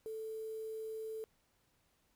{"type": "tone with quantisation", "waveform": "sine", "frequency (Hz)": 440, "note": "A4", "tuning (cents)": 0, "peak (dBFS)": -40, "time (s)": [0.06, 1.24], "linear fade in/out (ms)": 0, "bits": 10, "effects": ["pink hiss -75 dBFS RMS until 2.15 s"]}